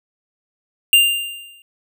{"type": "tone with exponential decay", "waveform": "square", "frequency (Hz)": 2794, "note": "F7", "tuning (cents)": 0, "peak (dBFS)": -7, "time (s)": [0.93, 1.62], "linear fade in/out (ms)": 1, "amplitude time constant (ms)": 150, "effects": []}